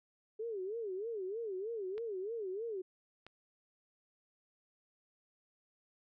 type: tone with vibrato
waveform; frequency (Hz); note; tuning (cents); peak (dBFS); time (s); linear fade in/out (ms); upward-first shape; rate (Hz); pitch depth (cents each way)
sine; 415.3; G#4; 0; -37; 0.39-2.82; 10; sine; 3.2; 210
type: clicks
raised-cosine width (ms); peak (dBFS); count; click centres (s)
0.3; -35; 2; 1.98 / 3.266
effects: none